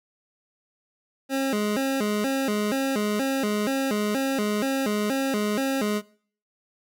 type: tone with vibrato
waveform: 25% pulse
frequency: 237.5 Hz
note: A#3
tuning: 33 cents sharp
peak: -19 dBFS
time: 1.29-6.02 s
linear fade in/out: 50 ms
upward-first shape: square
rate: 2.1 Hz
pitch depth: 220 cents each way
effects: noise-tail reverb RT60 0.5 s tail -21 dB re dry